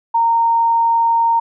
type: tone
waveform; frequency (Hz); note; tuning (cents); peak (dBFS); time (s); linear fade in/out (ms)
sine; 923; A#5; -17; -11; 0.14-1.4; 10
effects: none